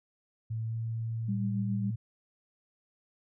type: tone with pitch glide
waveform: sine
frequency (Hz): 112 to 113.56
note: A2 to A#2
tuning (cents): +31 to -45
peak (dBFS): -31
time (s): 0.5-1.96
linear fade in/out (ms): 10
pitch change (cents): +24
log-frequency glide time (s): 0.66-0.74
type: tone with tremolo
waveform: sine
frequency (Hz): 197.1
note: G3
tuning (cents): +10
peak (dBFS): -29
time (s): 1.28-1.91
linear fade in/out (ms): 10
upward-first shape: sine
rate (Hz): 7.2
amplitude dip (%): 35
effects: none